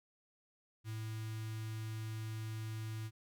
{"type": "tone with notch filter", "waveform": "square", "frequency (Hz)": 110, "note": "A2", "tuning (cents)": 0, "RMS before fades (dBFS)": -42, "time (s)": [0.84, 3.11], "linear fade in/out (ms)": 50, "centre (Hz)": 600, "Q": 0.51, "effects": []}